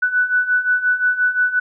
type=beating tone pair; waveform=sine; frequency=1485 / 1490.7 Hz; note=F#6 / F#6; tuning=+6 / +12 cents; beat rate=5.7 Hz; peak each=-20 / -16 dBFS; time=0.02-1.6 s; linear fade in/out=10 ms; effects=none